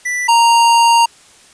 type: tone pair in turn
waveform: square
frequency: 1975.5 / 930.6 Hz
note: B6 / A#5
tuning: 0 / -3 cents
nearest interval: octave + minor second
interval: 1303 cents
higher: first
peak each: -17 / -8 dBFS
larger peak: second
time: 0.05-0.28 / 0.28-1.06 s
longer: second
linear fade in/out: 10 ms
effects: white hiss -45 dBFS RMS until 1.53 s + resampled to 22050 Hz